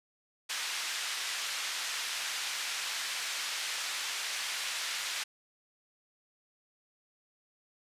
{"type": "band-pass noise", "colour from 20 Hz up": "pink", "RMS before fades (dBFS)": -36, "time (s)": [0.49, 5.24], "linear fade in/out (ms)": 10, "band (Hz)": [1800, 7200], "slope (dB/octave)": 12, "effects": ["resampled to 32000 Hz"]}